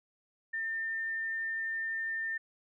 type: tone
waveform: sine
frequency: 1803 Hz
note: A6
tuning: 42 cents sharp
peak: -32 dBFS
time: 0.53-2.38 s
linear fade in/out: 10 ms
effects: none